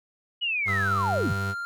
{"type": "linear sweep", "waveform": "sine", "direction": "down", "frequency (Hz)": [2960, 46.8], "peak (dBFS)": -24, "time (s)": [0.41, 1.34], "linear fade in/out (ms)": 20}
{"type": "tone", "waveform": "35% pulse", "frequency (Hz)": 98, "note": "G2", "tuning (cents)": 0, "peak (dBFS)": -26, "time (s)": [0.65, 1.55], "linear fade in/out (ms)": 50}
{"type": "tone with pitch glide", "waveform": "triangle", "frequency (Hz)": [1300, 1393.3], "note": ["E6", "F6"], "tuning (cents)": [-24, -4], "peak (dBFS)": -28, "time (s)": [0.68, 1.65], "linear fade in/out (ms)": 0, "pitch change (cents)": 120, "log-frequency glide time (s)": [0.84, 1.09]}
{"effects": []}